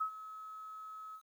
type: tone with ADSR envelope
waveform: sine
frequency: 1285 Hz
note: E6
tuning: 45 cents flat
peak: -30 dBFS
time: 0-1.22 s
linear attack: 13 ms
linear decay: 88 ms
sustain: -15 dB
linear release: 74 ms
effects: 11-bit